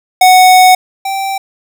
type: tone pair in turn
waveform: square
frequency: 740 / 778.9 Hz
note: F#5 / G5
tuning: 0 / -11 cents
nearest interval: minor second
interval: 89 cents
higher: second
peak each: -3 / -15 dBFS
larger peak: first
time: 0.21-0.75 / 1.05-1.38 s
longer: first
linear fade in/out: 5 ms
effects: none

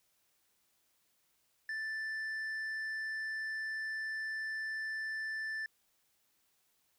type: tone with tanh clipping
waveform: sine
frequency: 1763 Hz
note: A6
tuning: 3 cents sharp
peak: -37 dBFS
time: 1.69-5.66 s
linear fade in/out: 2 ms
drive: 5 dB
effects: white hiss -75 dBFS RMS until 6.98 s

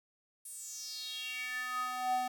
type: tone with high-pass filter sweep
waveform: square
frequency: 251.4 Hz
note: B3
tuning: 31 cents sharp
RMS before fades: -38 dBFS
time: 0.45-2.28 s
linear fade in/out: 5 ms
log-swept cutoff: 9900 to 590 Hz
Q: 5.5
effects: none

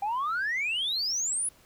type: exponential sweep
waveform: sine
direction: up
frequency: 783 to 10520 Hz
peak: -25 dBFS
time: 0.02-1.49 s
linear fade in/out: 5 ms
effects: tanh soft clip ceiling -24 dBFS + pink hiss -59 dBFS RMS until 1.65 s

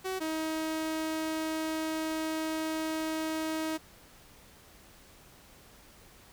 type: tone pair in turn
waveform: sawtooth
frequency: 376.7 / 316.8 Hz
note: F#4 / D#4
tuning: +31 / +31 cents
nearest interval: minor third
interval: 300 cents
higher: first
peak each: -28 / -27 dBFS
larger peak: second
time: 0.04-0.2 / 0.2-3.78 s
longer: second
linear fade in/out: 20 ms
effects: pink hiss -56 dBFS RMS until 6.32 s

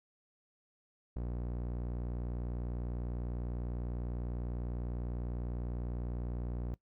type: tone with low-pass filter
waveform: sawtooth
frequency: 60 Hz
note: B1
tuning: 49 cents flat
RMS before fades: -38 dBFS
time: 1.16-6.74 s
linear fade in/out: 0 ms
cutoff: 690 Hz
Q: 0.54
effects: noise-tail reverb RT60 0.1 s tail -20 dB re dry

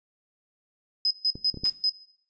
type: tone bursts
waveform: sine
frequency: 5050 Hz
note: D#8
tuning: 25 cents sharp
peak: -21 dBFS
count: 5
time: 1.05-1.895 s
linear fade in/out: 2 ms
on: 57 ms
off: 140 ms
type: clicks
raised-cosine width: 3 ms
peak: -25 dBFS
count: 4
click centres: 1.355 / 1.543 / 1.573 / 1.636 s
type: noise with exponential decay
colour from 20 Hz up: white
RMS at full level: -35 dBFS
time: 1.65-1.76 s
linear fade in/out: 2 ms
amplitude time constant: 22 ms
effects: noise-tail reverb RT60 0.6 s tail -17 dB re dry + resampled to 16000 Hz

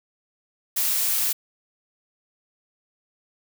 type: noise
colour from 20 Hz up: blue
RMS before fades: -23 dBFS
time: 0.76-1.33 s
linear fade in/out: 10 ms
effects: none

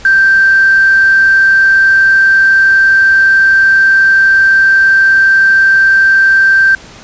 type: tone with quantisation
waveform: sine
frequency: 1568 Hz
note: G6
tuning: in tune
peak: -4 dBFS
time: 0.05-6.75 s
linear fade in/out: 2 ms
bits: 4
effects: pink hiss -34 dBFS RMS until 7.03 s + resampled to 16000 Hz

